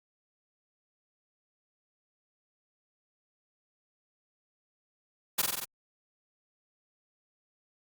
white noise with echo, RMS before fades -26 dBFS, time 5.38-5.42 s, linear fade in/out 10 ms, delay 46 ms, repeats 5, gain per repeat -2 dB, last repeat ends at 5.65 s, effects Opus 48 kbps

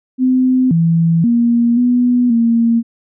sine tone with pitch steps, 256.4 / 165.8 / 235.9 / 245.6 / 231.5 Hz, C4 / E3 / A#3 / B3 / A#3, -35 / +10 / +21 / -9 / -12 cents, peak -9 dBFS, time 0.18-2.83 s, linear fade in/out 50 ms, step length 530 ms, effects none

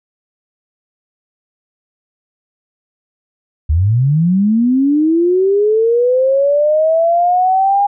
sine linear sweep, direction up, 70.6 to 815 Hz, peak -9 dBFS, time 3.69-7.87 s, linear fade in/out 10 ms, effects none

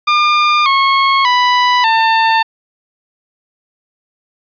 sawtooth tone with pitch steps, 1204 / 1091.4 / 989.3 / 896.8 Hz, D6 / C#6 / B5 / A5, +43 / -27 / +3 / +33 cents, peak -5 dBFS, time 0.07-2.43 s, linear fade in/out 10 ms, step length 590 ms, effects resampled to 11025 Hz + 7-bit

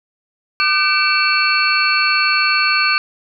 sine tone cluster, 1198 / 1525 / 2319 / 2681 / 4402 Hz, D6 / G6 / D7 / E7 / C#8, +34 / -48 / -22 / +29 / -13 cents, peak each -19 dBFS, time 0.6-2.98 s, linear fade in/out 0 ms, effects none

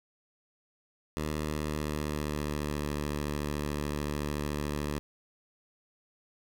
10% pulse tone with pitch glide, 76.3 to 73.66 Hz, D#2 to D2, -33 to +6 cents, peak -23 dBFS, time 1.17-4.99 s, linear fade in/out 0 ms, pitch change -61 cents, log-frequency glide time 1.31-2.88 s, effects none

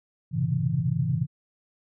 sine tone cluster, 97.3 / 113.7 / 128 / 136.6 / 164.2 Hz, G2 / A#2 / C3 / C#3 / E3, -12 / -43 / -38 / -25 / -6 cents, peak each -35 / -31 / -30 / -27 / -27 dBFS, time 0.31-1.27 s, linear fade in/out 50 ms, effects none

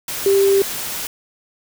sine tone in noise, 393.7 Hz, G4, 8 cents sharp, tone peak -11 dBFS, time 0.26-0.62 s, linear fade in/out 2 ms, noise white, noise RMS -26 dBFS, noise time 0.08-1.07 s, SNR +12 dB, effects none

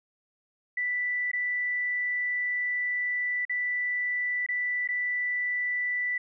sine tone with dropouts, 1975.5 Hz, B6, in tune, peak -26 dBFS, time 0.77-6.18 s, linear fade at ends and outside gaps 5 ms, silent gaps 1.316-1.332 / 3.452-3.495 / 4.464-4.487 / 4.876-4.887 s, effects none

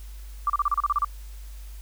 sine tone bursts, 1172 Hz, D6, 4 cents flat, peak -19 dBFS, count 10, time 0.47-1.047 s, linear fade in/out 2 ms, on 28 ms, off 33 ms, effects added 50 Hz sine -37 dBFS peak until 1.81 s + white hiss -53 dBFS RMS until 1.81 s

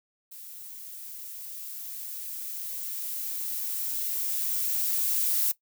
violet noise with level ramp, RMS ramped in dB -44 to -25 dBFS, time 0.31-5.52 s, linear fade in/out 10 ms, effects noise-tail reverb RT60 0.1 s tail -18 dB re dry

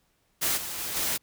white noise with level steps, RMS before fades -26 / -35 / -33 / -28 dBFS, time 0.41-1.18 s, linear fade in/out 20 ms, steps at 0.56 / 0.77 / 0.95 s, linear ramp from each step 20 ms, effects pink hiss -70 dBFS RMS until 1.22 s

